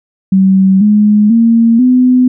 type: tone with pitch steps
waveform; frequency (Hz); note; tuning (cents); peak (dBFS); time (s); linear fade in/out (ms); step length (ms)
sine; 191.1 / 209.6 / 229.9 / 252.2; G3 / G#3 / A#3 / B3; -44 / +16 / -24 / +36; -4; 0.32-2.28; 5; 490
effects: none